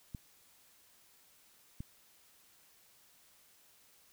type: clicks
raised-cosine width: 5 ms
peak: -29 dBFS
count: 2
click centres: 0.148 / 1.805 s
effects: white hiss -65 dBFS RMS until 4.12 s